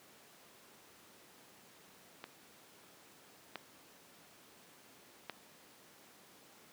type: clicks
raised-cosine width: 0.3 ms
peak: -28 / -24 / -24 dBFS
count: 3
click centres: 2.241 / 3.557 / 5.297 s
effects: pink hiss -60 dBFS RMS until 6.72 s + high-pass 200 Hz 12 dB/octave